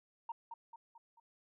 sine tone with echo, 925 Hz, A#5, 14 cents flat, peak -37 dBFS, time 0.29-0.32 s, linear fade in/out 5 ms, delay 220 ms, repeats 4, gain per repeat -6 dB, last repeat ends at 1.2 s, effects tanh soft clip ceiling -33 dBFS

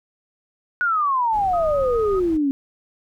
sine exponential sweep, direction down, 1480 to 268.2 Hz, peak -17 dBFS, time 0.81-2.51 s, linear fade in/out 0 ms
brown noise, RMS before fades -35 dBFS, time 1.32-2.38 s, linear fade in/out 20 ms
sine tone with vibrato, 1244.5 Hz, D#6, in tune, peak -27 dBFS, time 1.53-2.2 s, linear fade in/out 10 ms, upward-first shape square, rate 4.8 Hz, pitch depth 15 cents each way
effects none

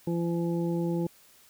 harmonic tone, 170 Hz, F3, 46 cents flat, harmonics 1 / 2 / 3 / 5, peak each -28 / -30 / -37 / -43 dBFS, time 0.07-1.07 s, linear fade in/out 5 ms, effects white hiss -58 dBFS RMS until 1.49 s

